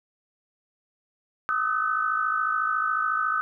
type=tone cluster; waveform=sine; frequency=1238 / 1292 / 1512 Hz; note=D#6 / E6 / F#6; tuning=-9 / -35 / +37 cents; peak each=-27 dBFS; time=1.49-3.41 s; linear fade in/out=0 ms; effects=none